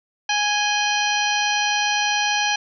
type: harmonic tone with a mistuned harmonic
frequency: 830.6 Hz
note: G#5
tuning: in tune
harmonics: 1 / 2 / 3 / 4 / 5 / 6 / 7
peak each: -23 / -25 / -25 / -26 / -29 / -34 / -29 dBFS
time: 0.29-2.56 s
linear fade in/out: 5 ms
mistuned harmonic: 4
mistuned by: -97 cents
effects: none